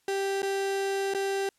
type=tone with dropouts; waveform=35% pulse; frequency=392 Hz; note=G4; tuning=in tune; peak=-25 dBFS; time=0.08-1.49 s; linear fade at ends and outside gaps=2 ms; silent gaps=0.42-0.429 / 1.138-1.147 s; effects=white hiss -70 dBFS RMS until 1.58 s + low-pass 11000 Hz 12 dB/octave